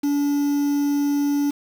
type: tone with quantisation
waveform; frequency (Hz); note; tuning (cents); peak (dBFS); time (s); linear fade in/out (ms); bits
triangle; 286.9; D4; -40; -16; 0.03-1.51; 10; 6
effects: none